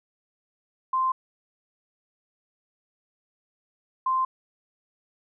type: tone pair in turn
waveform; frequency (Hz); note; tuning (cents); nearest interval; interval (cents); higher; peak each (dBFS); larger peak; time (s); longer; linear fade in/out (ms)
sine; 1043 / 1043; C6 / C6; -6 / -6; unison; 0; neither; -21; neither; 0.93-1.12 / 4.06-4.25; neither; 5
effects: none